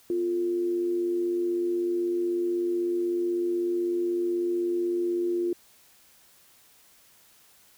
sine tone with amplitude modulation, 349.2 Hz, F4, in tune, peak -22 dBFS, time 0.1-5.53 s, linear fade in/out 2 ms, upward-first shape sine, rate 96.1 Hz, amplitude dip 40%, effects white hiss -58 dBFS RMS until 7.77 s

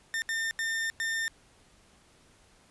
40% pulse tone bursts at uneven times, 1807 Hz, A6, 46 cents sharp, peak -28 dBFS, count 4, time 0.14-0.22 / 0.29-0.51 / 0.59-0.9 / 1-1.28 s, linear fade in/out 0 ms, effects pink hiss -61 dBFS RMS until 2.7 s + resampled to 24000 Hz

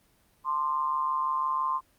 sine tone with amplitude modulation, 1046.5 Hz, C6, in tune, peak -22 dBFS, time 0.44-1.81 s, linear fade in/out 50 ms, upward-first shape sine, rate 146 Hz, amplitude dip 70%, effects pink hiss -65 dBFS RMS until 1.98 s + Opus 24 kbps

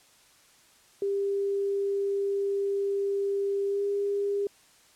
sine tone with pitch glide, 397.8 to 402.7 Hz, G4 to G4, +25 to +47 cents, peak -25 dBFS, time 1.02-4.47 s, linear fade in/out 2 ms, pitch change +22 cents, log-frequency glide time 3.68-3.83 s, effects white hiss -59 dBFS RMS until 4.95 s + low-pass 10000 Hz 12 dB/octave

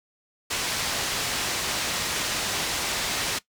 white low-pass noise, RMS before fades -28 dBFS, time 0.5-3.39 s, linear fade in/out 10 ms, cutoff 6100 Hz, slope 12 dB/octave, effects noise-tail reverb RT60 0.1 s tail -18 dB re dry

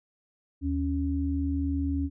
sine tone pair together, 77.87 / 277.2 Hz, D#2 / C#4, +2 / 0 cents, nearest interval octave + minor seventh, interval 2198 cents, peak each -28 dBFS, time 0.61-2.1 s, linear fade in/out 50 ms, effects none

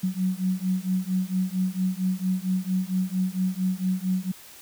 sine beating tone pair, 183.6 / 188 Hz, F#3 / F#3, -13 / +28 cents, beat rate 4.4 Hz, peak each -26 dBFS, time 0.03-4.32 s, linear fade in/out 10 ms, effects white hiss -47 dBFS RMS until 4.61 s

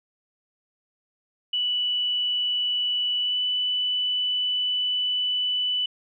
sine tone with pitch glide, 2960 to 2984 Hz, F#7 to F#7, 0 to +14 cents, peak -22 dBFS, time 1.53-5.86 s, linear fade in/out 5 ms, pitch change +14 cents, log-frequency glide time 3.2-3.39 s, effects none

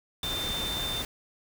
sine tone in noise, 3581 Hz, A7, 30 cents sharp, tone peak -31 dBFS, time 0.23-1.02 s, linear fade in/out 2 ms, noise pink, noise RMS -35 dBFS, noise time 0.23-1.05 s, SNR +1 dB, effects none

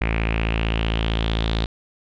sawtooth tone with low-pass filter sweep, 55.5 Hz, A1, 16 cents sharp, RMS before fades -22 dBFS, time 0.01-1.66 s, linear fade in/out 5 ms, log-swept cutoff 2300 to 3800 Hz, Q 5.1, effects none

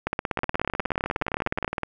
two click trains, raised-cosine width 0.5 ms, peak -9 / -12 dBFS, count 27 / 29, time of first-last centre 0.07-1.646 / 0.39-1.833 s, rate 16.5 / 19.4 Hz, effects none

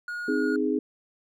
triangle tone, 1440 Hz, F#6, 47 cents flat, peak -29 dBFS, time 0.08-0.56 s, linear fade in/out 2 ms
sine chord, Ab major, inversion first, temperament equal, 261.6 / 311.1 / 415.3 Hz, C4 / Eb4 / Ab4, 0 / 0 / 0 cents, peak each -27 dBFS, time 0.28-0.79 s, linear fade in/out 5 ms
effects none

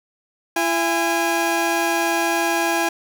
20% pulse tone pair together, 337.3 / 821.5 Hz, E4 / G#5, +40 / -19 cents, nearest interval octave + minor third, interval 1541 cents, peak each -16 dBFS, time 0.56-2.89 s, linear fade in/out 5 ms, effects none

